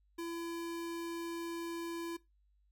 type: tone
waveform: square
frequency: 336.9 Hz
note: E4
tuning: 38 cents sharp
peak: -39 dBFS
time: 0.18-2.17 s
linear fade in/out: 10 ms
effects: noise-tail reverb RT60 0.2 s tail -19 dB re dry + added 50 Hz sine -68 dBFS peak until 2.71 s